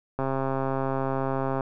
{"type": "click train", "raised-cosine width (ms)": 1, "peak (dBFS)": -14, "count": 191, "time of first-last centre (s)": [0.19, 1.608], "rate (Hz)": 134, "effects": []}